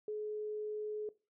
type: tone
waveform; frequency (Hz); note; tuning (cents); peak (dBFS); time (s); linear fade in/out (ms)
sine; 424.6; G#4; +38; -36; 0.08-1.09; 2
effects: noise-tail reverb RT60 0.3 s tail -19 dB re dry